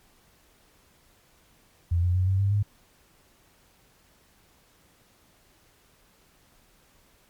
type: tone with pitch steps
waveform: sine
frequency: 85.8 / 88.93 / 92.17 / 95.53 / 99.01 / 102.63 Hz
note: F2 / F2 / F#2 / G2 / G2 / G#2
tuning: -30 / +32 / -6 / -44 / +18 / -20 cents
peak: -20 dBFS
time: 1.91-2.63 s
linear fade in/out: 10 ms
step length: 120 ms
effects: pink hiss -61 dBFS RMS until 7.29 s + MP3 96 kbps